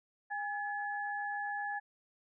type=tone pair together; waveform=sine; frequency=816.6 / 1709 Hz; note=G#5 / G#6; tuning=-29 / +49 cents; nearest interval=octave + minor second; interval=1278 cents; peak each=-37 / -38 dBFS; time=0.3-1.8 s; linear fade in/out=20 ms; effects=none